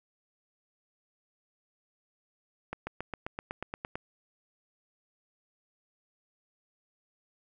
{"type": "accelerating click train", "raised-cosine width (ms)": 0.5, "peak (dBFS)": -20, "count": 11, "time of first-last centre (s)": [2.73, 3.955], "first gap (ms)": 140, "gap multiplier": 0.97, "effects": []}